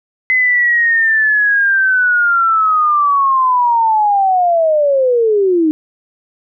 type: linear sweep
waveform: sine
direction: down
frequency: 2044 to 301.8 Hz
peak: -9 dBFS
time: 0.3-5.71 s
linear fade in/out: 0 ms
effects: none